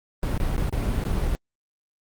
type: noise with dropouts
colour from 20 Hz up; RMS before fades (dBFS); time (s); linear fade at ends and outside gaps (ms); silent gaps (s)
brown; -24; 0.23-1.35; 0; 0.376-0.401 / 0.565-0.58 / 0.695-0.726 / 1.038-1.051
effects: Opus 32 kbps